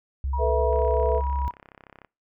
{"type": "tone with vibrato", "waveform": "sine", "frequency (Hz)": 67.2, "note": "C2", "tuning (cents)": 47, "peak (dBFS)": -24, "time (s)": [0.24, 1.48], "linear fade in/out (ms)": 0, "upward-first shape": "triangle", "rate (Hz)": 6.6, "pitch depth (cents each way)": 20}
{"type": "tone with pitch glide", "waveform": "sine", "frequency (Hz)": [958, 966.9], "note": ["A#5", "B5"], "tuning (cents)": [47, -37], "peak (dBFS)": -28, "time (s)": [0.33, 1.51], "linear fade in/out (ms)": 5, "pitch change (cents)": 16, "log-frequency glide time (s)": [0.46, 1.14]}
{"type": "chord", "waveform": "sine", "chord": "A suspended second", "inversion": "none", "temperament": "just", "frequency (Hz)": [440, 495, 660], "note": ["A4", "B4", "E5"], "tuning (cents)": [0, 4, 2], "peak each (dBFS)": -25, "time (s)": [0.38, 1.22], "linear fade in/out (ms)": 50}
{"type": "click train", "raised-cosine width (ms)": 0.5, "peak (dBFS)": -31, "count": 45, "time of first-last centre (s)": [0.73, 2.047], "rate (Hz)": 33.4}
{"effects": ["noise-tail reverb RT60 0.3 s tail -26 dB re dry"]}